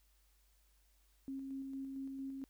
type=tone with tremolo; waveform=sine; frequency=270 Hz; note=C#4; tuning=45 cents flat; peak=-40 dBFS; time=1.28-2.44 s; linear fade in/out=0 ms; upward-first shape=square; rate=4.4 Hz; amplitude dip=25%; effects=added 50 Hz sine -69 dBFS peak until 2.49 s + white hiss -75 dBFS RMS until 2.49 s